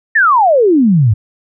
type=exponential sweep; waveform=sine; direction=down; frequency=1864.7 to 98 Hz; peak=-6 dBFS; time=0.15-1.14 s; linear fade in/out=10 ms; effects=none